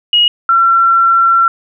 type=tone pair in turn; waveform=sine; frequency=2890 / 1357.2 Hz; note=F#7 / F6; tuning=-41 / -50 cents; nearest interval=octave + minor second; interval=1309 cents; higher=first; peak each=-6 dBFS; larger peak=neither; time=0.13-0.28 / 0.49-1.48 s; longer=second; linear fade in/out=2 ms; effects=none